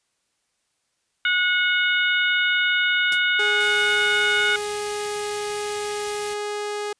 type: harmonic tone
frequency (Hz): 729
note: F#5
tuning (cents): -26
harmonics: 2 / 3 / 4 / 5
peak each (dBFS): -20 / -24 / -26 / -28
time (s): 1.25-4.56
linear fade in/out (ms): 2
type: noise with exponential decay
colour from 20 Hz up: white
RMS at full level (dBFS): -27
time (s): 3.12-3.21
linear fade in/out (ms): 2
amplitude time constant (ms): 19
type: tone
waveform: sawtooth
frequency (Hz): 415.3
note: G#4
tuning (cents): 0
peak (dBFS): -22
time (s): 3.39-6.93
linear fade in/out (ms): 5
type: band-stop noise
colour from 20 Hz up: white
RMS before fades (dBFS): -35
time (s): 3.6-6.34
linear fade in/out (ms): 5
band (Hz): 220 to 1800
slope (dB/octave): 48
effects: white hiss -72 dBFS RMS until 6.99 s + resampled to 22050 Hz